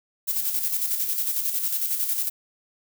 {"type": "noise with tremolo", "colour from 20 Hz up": "violet", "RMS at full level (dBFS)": -24, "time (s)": [0.27, 2.3], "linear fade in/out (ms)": 20, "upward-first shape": "square", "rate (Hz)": 11, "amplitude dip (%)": 45, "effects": []}